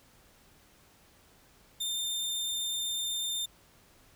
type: tone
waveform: sawtooth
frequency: 3608 Hz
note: A7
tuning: 43 cents sharp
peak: -28 dBFS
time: 1.8-3.46 s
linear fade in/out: 10 ms
effects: pink hiss -61 dBFS RMS until 4.15 s